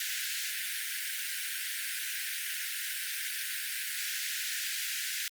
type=high-pass noise; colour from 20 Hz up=pink; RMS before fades=-35 dBFS; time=0-5.28 s; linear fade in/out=2 ms; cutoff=1500 Hz; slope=96 dB/octave; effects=Opus 48 kbps